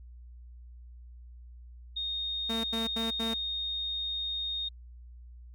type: tone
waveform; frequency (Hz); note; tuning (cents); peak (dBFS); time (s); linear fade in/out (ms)
sine; 3700; A#7; -14; -31; 1.96-4.69; 10
type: tone bursts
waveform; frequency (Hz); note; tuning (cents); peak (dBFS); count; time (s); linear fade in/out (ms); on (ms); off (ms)
sawtooth; 226.3; A3; +49; -28; 4; 2.49-3.342; 10; 150; 84
effects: added 60 Hz sine -46 dBFS peak until 5.54 s

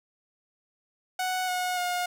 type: tone with pitch steps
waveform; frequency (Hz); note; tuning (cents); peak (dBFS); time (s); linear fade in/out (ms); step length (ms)
sawtooth; 740 / 727.7 / 715.6; F#5 / F#5 / F5; 0 / -29 / +42; -23; 1.19-2.06; 5; 290
effects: none

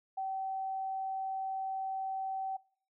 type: tone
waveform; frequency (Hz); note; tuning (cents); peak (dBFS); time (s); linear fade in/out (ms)
sine; 768; G5; -36; -33; 0.17-2.57; 10
effects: noise-tail reverb RT60 0.5 s tail -23 dB re dry

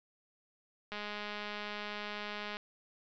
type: click train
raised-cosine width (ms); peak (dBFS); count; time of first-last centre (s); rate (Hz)
0.3; -25; 344; 0.92-2.569; 208
effects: resampled to 16000 Hz

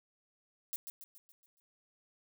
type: noise with echo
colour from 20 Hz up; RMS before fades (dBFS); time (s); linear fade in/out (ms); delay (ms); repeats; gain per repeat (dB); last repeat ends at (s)
violet; -38; 0.73-0.76; 0; 140; 6; -6; 1.6
effects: none

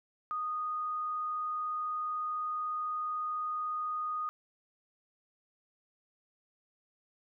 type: tone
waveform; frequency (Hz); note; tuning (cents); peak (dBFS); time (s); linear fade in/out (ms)
sine; 1237; D#6; -10; -32; 0.31-4.29; 0
effects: none

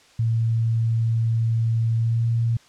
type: tone with pitch glide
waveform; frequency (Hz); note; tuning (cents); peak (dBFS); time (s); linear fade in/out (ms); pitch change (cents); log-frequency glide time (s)
sine; 114 to 115.93; A#2 to A#2; -38 to -9; -18; 0.19-2.57; 5; +29; 1.97-2.24
effects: white hiss -53 dBFS RMS until 2.68 s + low-pass 6000 Hz 12 dB/octave

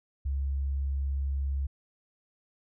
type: tone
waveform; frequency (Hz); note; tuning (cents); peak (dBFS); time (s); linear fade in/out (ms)
sine; 68.7; C#2; -15; -27; 0.25-1.67; 10
effects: none

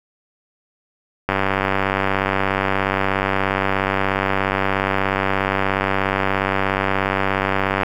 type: click train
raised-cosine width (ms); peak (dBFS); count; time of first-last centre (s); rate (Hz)
0.5; -3; 635; 1.29-7.833; 96.9
effects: 7-bit

